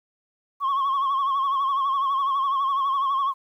sine tone with vibrato, 1092 Hz, C#6, 26 cents flat, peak -18 dBFS, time 0.6-3.34 s, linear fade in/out 50 ms, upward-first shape sine, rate 12 Hz, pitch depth 64 cents each way, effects tanh soft clip ceiling -19 dBFS + 10-bit

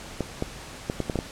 clicks, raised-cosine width 2 ms, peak -12 dBFS, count 7, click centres 0.207 / 0.424 / 0.899 / 1.003 / 1.098 / 1.157 / 1.189 s, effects pink hiss -41 dBFS RMS until 1.31 s + low-pass 9000 Hz 12 dB/octave

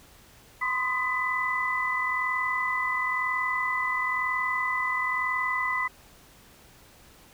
sine tone cluster, 1017 / 1058 / 1240 / 1998 Hz, C6 / C6 / D#6 / B6, -50 / +19 / -6 / +20 cents, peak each -31 / -34 / -34 / -27 dBFS, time 0.61-5.88 s, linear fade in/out 10 ms, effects pink hiss -54 dBFS RMS until 7.33 s

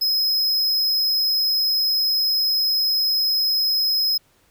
square tone, 5110 Hz, D#8, 45 cents sharp, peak -18 dBFS, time 0.01-4.18 s, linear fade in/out 10 ms, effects pink hiss -60 dBFS RMS until 4.5 s

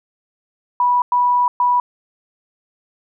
sine tone bursts at uneven times, 980 Hz, B5, 14 cents flat, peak -12 dBFS, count 3, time 0.8-1.02 / 1.12-1.48 / 1.6-1.8 s, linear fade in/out 2 ms, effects none

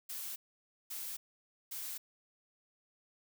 blue noise bursts, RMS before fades -42 dBFS, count 3, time 0.09-1.98 s, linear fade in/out 10 ms, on 270 ms, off 540 ms, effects none

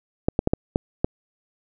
clicks, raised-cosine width 2 ms, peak -5 dBFS, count 6, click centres 0.285 / 0.391 / 0.474 / 0.535 / 0.759 / 1.045 s, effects none

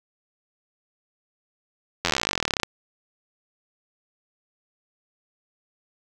slowing click train, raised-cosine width 0.2 ms, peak -4 dBFS, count 30, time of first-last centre 2.05-2.633 s, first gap 11 ms, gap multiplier 1.04, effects none

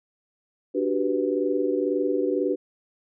sine chord, G major seventh, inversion second, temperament equal, 293.7 / 370 / 392 / 493.9 Hz, D4 / F#4 / G4 / B4, 0 / 0 / 0 / 0 cents, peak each -27 dBFS, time 0.74-2.56 s, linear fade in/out 20 ms, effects none

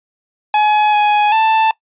45% pulse tone with pitch steps, 845 / 836 / 884 Hz, G#5 / G#5 / A5, +30 / +11 / +8 cents, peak -10 dBFS, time 0.54-1.71 s, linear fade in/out 2 ms, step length 390 ms, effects noise-tail reverb RT60 0.1 s tail -20 dB re dry + resampled to 8000 Hz

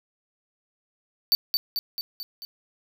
square tone with echo, 4562 Hz, C#8, 49 cents sharp, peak -17 dBFS, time 1.32-1.35 s, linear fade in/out 0 ms, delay 220 ms, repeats 5, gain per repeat -4 dB, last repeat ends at 2.45 s, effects 9-bit

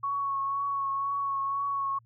sine tone with vibrato, 1108.7 Hz, C#6, in tune, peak -27 dBFS, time 0.03-1.99 s, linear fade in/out 10 ms, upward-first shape triangle, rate 2 Hz, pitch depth 24 cents each way, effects added 115 Hz sine -58 dBFS peak until 2.05 s

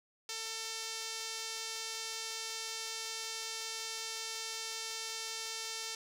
sawtooth tone with band-pass filter, 447.3 Hz, A4, 28 cents sharp, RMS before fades -41 dBFS, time 0.29-5.95 s, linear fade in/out 2 ms, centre 5600 Hz, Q 1.5, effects 11-bit

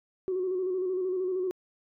sine tone with vibrato, 370 Hz, F#4, in tune, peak -26 dBFS, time 0.28-1.51 s, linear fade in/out 0 ms, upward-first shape square, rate 13 Hz, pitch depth 37 cents each way, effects tanh soft clip ceiling -22 dBFS

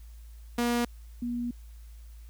sawtooth / sine tone pair in turn, 239 / 240.5 Hz, A#3 / B3, +43 / -46 cents, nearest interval unison, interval 11 cents, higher second, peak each -21 / -29 dBFS, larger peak first, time 0.58-0.85 / 1.22-1.51 s, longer second, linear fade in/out 5 ms, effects added 56 Hz sine -44 dBFS peak until 2.29 s + white hiss -63 dBFS RMS until 2.29 s

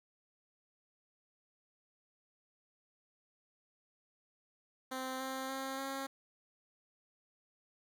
10% pulse tone with pitch steps, 260.3 / 263.8 / 267.3 / 270.9 Hz, C4 / C4 / C4 / C#4, -9 / +14 / +37 / -40 cents, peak -30 dBFS, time 4.91-6.07 s, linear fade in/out 10 ms, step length 290 ms, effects none

